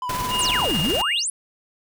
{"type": "tone with vibrato", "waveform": "triangle", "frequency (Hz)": 1000, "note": "B5", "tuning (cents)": 21, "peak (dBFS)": -23, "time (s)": [0.02, 0.65], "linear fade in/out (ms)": 2, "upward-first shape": "sine", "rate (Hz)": 14, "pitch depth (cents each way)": 32}
{"type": "noise with tremolo", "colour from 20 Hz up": "pink", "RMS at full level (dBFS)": -27, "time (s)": [0.09, 1.02], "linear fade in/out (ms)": 5, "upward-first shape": "sine", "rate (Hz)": 20, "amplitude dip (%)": 45}
{"type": "tone with pitch glide", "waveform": "triangle", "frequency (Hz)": [2845, 2825], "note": ["F7", "F7"], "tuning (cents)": [31, 19], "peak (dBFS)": -21, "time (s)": [0.29, 1.24], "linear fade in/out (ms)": 50, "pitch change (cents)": -12, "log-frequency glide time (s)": [0.47, 1.12]}
{"type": "exponential two-way sweep", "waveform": "sine", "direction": "down then up", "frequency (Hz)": [10600, 136.4, 10600], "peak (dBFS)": -22, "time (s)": [0.39, 1.3], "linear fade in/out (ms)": 2, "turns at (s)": 0.8}
{"effects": []}